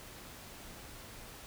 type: silence
effects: pink hiss -50 dBFS RMS until 1.46 s